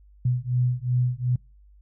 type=beating tone pair; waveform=sine; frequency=123.1 / 125.8 Hz; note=B2 / B2; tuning=-5 / +32 cents; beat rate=2.7 Hz; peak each=-24 dBFS; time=0.25-1.36 s; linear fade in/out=5 ms; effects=noise-tail reverb RT60 0.3 s tail -26 dB re dry + added 50 Hz sine -50 dBFS peak until 1.81 s